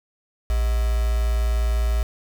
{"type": "tone with quantisation", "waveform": "sine", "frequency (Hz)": 57.2, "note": "A#1", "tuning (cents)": -32, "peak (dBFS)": -18, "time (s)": [0.5, 2.03], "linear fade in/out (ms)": 0, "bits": 5, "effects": []}